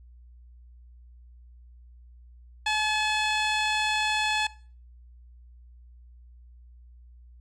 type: tone with low-pass filter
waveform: 15% pulse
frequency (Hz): 857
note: A5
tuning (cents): -46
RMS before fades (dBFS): -26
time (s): 2.66-4.47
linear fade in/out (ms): 5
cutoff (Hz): 5800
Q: 1.4
effects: noise-tail reverb RT60 0.4 s tail -19 dB re dry + added 60 Hz sine -48 dBFS peak until 7.4 s